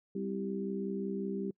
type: harmonic tone with a mistuned harmonic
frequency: 65.41 Hz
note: C2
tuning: in tune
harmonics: 3 / 4 / 5 / 6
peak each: -36 / -43 / -42 / -38 dBFS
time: 0.15-1.51 s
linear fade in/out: 5 ms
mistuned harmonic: 5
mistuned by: +28 cents
effects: noise-tail reverb RT60 0.1 s tail -26 dB re dry